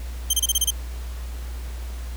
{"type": "tone bursts", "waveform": "15% pulse", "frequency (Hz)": 3146, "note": "G7", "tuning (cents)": 6, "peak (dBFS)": -10, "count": 7, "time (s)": [0.3, 0.706], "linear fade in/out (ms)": 5, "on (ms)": 34, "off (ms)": 28, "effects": ["added 60 Hz sine -29 dBFS peak until 2.16 s", "pink hiss -44 dBFS RMS until 2.16 s"]}